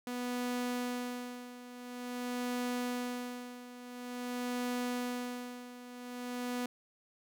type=tone with tremolo; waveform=sawtooth; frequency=246.2 Hz; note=B3; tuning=5 cents flat; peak=-29 dBFS; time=0.07-6.66 s; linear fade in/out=2 ms; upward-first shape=sine; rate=0.48 Hz; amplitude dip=80%; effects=none